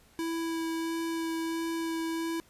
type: tone with vibrato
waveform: square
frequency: 328.9 Hz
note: E4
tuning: 4 cents flat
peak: -31 dBFS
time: 0.19-2.4 s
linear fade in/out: 0 ms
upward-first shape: sine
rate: 1.5 Hz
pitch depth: 9 cents each way
effects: pink hiss -61 dBFS RMS until 2.49 s + resampled to 32000 Hz